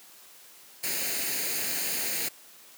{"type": "noise with comb filter", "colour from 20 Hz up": "white", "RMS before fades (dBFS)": -30, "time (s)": [0.83, 2.29], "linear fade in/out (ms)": 10, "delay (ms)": 0.44, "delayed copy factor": 0.6, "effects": ["white hiss -52 dBFS RMS until 2.77 s", "high-pass 200 Hz 12 dB/octave"]}